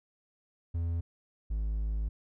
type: tone pair in turn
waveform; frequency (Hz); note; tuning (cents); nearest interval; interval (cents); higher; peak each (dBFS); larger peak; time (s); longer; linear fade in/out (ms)
triangle; 84.3 / 53.11; E2 / G#1; +39 / +39; minor sixth; 800; first; -27; neither; 0.74-1.01 / 1.5-2.09; second; 10
effects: none